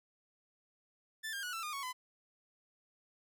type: tone with pitch steps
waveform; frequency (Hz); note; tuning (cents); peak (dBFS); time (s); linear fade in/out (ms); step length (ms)
sawtooth; 1761 / 1605.5 / 1463.8 / 1334.6 / 1216.8 / 1109.4 / 1011.4; A6 / G6 / F#6 / E6 / D#6 / C#6 / B5; +1 / +41 / -19 / +21 / -39 / +1 / +41; -35; 1.23-1.93; 20; 100
effects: none